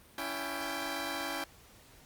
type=tone cluster; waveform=10% pulse; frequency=281.7 / 332.2 / 789 Hz; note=C#4 / E4 / G5; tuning=+28 / +13 / +11 cents; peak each=-31 dBFS; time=0.18-1.44 s; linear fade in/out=2 ms; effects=pink hiss -58 dBFS RMS until 2.05 s + Opus 32 kbps